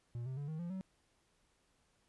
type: tone with pitch steps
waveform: triangle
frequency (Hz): 119.2 / 130.74 / 143.4 / 157.29 / 172.51 / 189.22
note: A#2 / C3 / D3 / D#3 / F3 / F#3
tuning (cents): +39 / -1 / -41 / +19 / -21 / +39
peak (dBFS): -37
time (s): 0.15-0.81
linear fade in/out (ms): 0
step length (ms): 110
effects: pink hiss -75 dBFS RMS until 2.08 s + resampled to 24000 Hz